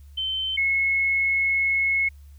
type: tone pair in turn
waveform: sine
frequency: 3085 / 2181 Hz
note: G7 / C#7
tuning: -28 / -29 cents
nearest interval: tritone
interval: 601 cents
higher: first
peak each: -24 / -19 dBFS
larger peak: second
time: 0.17-0.57 / 0.57-2.09 s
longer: second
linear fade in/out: 10 ms
effects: added 71 Hz sine -43 dBFS peak until 2.38 s + white hiss -64 dBFS RMS until 2.38 s